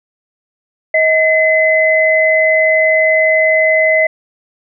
sine tone pair together, 633.3 / 2035 Hz, D#5 / C7, +30 / -49 cents, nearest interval octave + minor sixth, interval 2021 cents, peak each -11 dBFS, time 0.94-4.07 s, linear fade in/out 5 ms, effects none

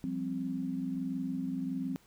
sine chord, F suspended second, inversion none, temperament equal, 174.61 / 196 / 261.6 Hz, F3 / G3 / C4, 0 / 0 / 0 cents, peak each -39 / -39 / -34 dBFS, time 0.04-1.96 s, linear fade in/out 0 ms, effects pink hiss -64 dBFS RMS until 2.06 s

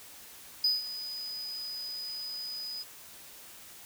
triangle tone with ADSR envelope, 4981 Hz, D#8, 1 cent sharp, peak -21 dBFS, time 0.64-2.84 s, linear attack 4 ms, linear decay 170 ms, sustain -14 dB, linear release 26 ms, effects white hiss -50 dBFS RMS until 3.85 s

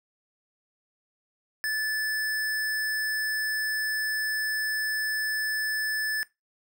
square tone, 1740 Hz, A6, 20 cents flat, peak -27 dBFS, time 1.64-6.23 s, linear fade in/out 0 ms, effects noise-tail reverb RT60 0.2 s tail -19 dB re dry

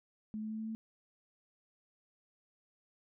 sine tone with pitch steps, 215.3 / 216.9 / 218.6 / 220.2 / 221.9 Hz, A3 / A3 / A3 / A3 / A3, -37 / -25 / -11 / +2 / +15 cents, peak -37 dBFS, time 0.34-0.75 s, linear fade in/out 0 ms, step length 82 ms, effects none

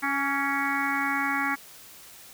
harmonic tone with a mistuned harmonic, 277.7 Hz, C#4, 3 cents sharp, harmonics 1 / 3 / 4 / 5 / 6 / 7 / 8, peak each -32 / -32 / -32 / -32 / -32 / -32 / -32 dBFS, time 0.02-1.56 s, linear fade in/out 20 ms, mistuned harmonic 4, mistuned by +27 cents, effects white hiss -48 dBFS RMS until 2.33 s

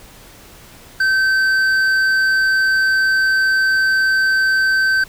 sine tone with hard clipping, 1546 Hz, G6, 24 cents flat, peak -14 dBFS, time 1-5.04 s, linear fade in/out 5 ms, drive 6 dB, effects pink hiss -42 dBFS RMS until 5.08 s

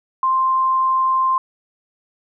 sine tone, 1048 Hz, C6, 2 cents sharp, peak -14 dBFS, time 0.23-1.38 s, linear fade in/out 2 ms, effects none

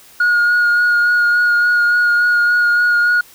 sine tone with vibrato, 1437 Hz, F6, 49 cents sharp, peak -8 dBFS, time 0.2-3.21 s, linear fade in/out 5 ms, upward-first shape sine, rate 3.5 Hz, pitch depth 15 cents each way, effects tanh soft clip ceiling -9 dBFS + white hiss -44 dBFS RMS until 3.34 s

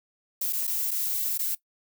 violet noise with dropouts, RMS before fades -28 dBFS, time 0.41-1.55 s, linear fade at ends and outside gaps 5 ms, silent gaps 0.526-0.53 / 0.67-0.675 / 0.909-0.913 / 1.377-1.391 s, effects noise-tail reverb RT60 0.1 s tail -19 dB re dry

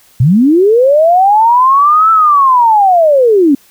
sine linear two-way sweep, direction up then down, 110 to 1331 to 261.9 Hz, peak -4 dBFS, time 0.2-3.55 s, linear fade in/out 5 ms, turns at 2.11 s, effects white hiss -46 dBFS RMS until 3.7 s

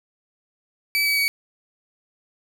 30% pulse tone with pitch steps, 2300 / 2280 / 2260 Hz, D7 / C#7 / C#7, -37 / +48 / +33 cents, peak -16 dBFS, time 0.95-1.28 s, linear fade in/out 0 ms, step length 110 ms, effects none

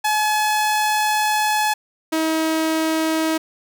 sawtooth tone pair in turn, 852 / 319.1 Hz, G#5 / D#4, +44 / +44 cents, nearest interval octave + perfect fourth, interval 1700 cents, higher first, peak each -13 / -14 dBFS, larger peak first, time 0.04-1.74 / 2.12-3.38 s, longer first, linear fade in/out 10 ms, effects none

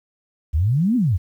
sine exponential two-way sweep, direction up then down, 69.1 to 262.4 to 78.3 Hz, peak -15 dBFS, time 0.53-1.18 s, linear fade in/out 20 ms, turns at 0.96 s, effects 9-bit

